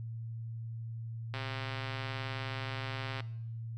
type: click train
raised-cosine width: 0.3 ms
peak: -23 dBFS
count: 249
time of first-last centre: 1.34-3.205 s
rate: 133 Hz
effects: noise-tail reverb RT60 0.8 s tail -19 dB re dry + added 114 Hz sine -38 dBFS peak until 3.77 s